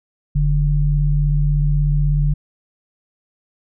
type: tone pair together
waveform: sine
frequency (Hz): 43.53 / 146.83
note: F1 / D3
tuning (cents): -5 / 0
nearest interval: octave + major sixth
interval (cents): 2105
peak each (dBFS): -16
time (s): 0.35-2.34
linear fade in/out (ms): 10
effects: none